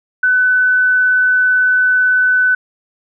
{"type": "tone", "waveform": "sine", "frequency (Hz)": 1503, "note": "F#6", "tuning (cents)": 27, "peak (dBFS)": -9, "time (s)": [0.23, 2.55], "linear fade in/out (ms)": 5, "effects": []}